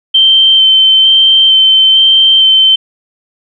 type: tone with vibrato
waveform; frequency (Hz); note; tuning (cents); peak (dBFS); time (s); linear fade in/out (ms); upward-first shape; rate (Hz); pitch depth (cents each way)
sine; 3110; G7; -14; -3; 0.14-2.76; 10; square; 1.1; 10
effects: none